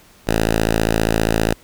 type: tone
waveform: 5% pulse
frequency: 55 Hz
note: A1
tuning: in tune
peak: -4 dBFS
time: 0.27-1.54 s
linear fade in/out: 5 ms
effects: pink hiss -49 dBFS RMS until 1.63 s